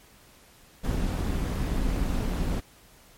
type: noise with amplitude modulation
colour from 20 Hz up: brown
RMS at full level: -24 dBFS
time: 0.83-2.61 s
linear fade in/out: 20 ms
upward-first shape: sine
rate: 222 Hz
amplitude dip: 65%
effects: pink hiss -55 dBFS RMS until 3.17 s + MP3 64 kbps